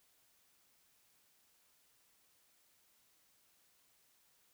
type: silence
effects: white hiss -72 dBFS RMS until 4.53 s